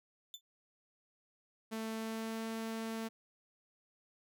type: tone with exponential decay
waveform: 35% pulse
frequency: 3520 Hz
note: A7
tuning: in tune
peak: -38 dBFS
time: 0.34-0.41 s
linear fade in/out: 1 ms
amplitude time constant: 15 ms
type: tone with pitch glide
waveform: sawtooth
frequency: 222.1 to 224.3 Hz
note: A3 to A3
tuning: +16 to +34 cents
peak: -34 dBFS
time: 1.71-3.09 s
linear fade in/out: 20 ms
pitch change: +18 cents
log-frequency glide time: 1.94-2.45 s
effects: none